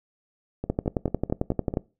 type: two click trains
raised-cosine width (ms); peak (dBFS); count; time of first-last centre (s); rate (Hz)
2; -10 / -16; 13 / 6; 0.7-1.771 / 0.64-1.739; 11.2 / 4.55
effects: noise-tail reverb RT60 0.3 s tail -22 dB re dry